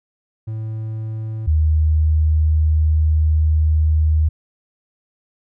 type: tone pair in turn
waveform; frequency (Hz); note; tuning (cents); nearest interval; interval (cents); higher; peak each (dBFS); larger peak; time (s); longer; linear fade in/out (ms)
triangle / sine; 110 / 77.78; A2 / D#2; 0 / 0; tritone; 600; first; -21 / -12; second; 0.47-1.47 / 1.47-4.29; second; 10
effects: none